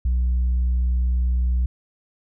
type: tone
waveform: sine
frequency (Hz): 61.74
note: B1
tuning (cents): 0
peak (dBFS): -15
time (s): 0.05-1.66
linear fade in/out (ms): 5
effects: tanh soft clip ceiling -16 dBFS